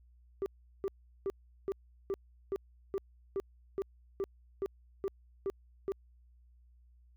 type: tone bursts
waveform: sine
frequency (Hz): 391.2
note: G4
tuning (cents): -4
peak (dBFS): -28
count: 14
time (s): 0.42-5.92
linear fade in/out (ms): 0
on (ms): 40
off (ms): 380
effects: tanh soft clip ceiling -30 dBFS + added 60 Hz sine -59 dBFS peak until 7.16 s